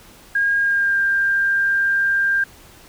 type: tone with pitch glide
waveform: sine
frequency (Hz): 1625 to 1593.4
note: G#6 to G6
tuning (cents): -38 to +28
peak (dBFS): -15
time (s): 0.35-2.44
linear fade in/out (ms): 5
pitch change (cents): -34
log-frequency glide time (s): 0.58-0.99
effects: pink hiss -46 dBFS RMS until 2.88 s